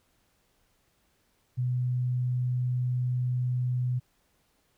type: tone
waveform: sine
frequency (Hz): 124.9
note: B2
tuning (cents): +20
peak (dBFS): -25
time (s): 1.57-4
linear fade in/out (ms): 20
effects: pink hiss -70 dBFS RMS until 4.77 s